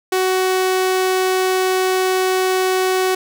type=tone; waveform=sawtooth; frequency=373.5 Hz; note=F#4; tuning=16 cents sharp; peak=-11 dBFS; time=0.12-3.15 s; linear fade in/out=5 ms; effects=none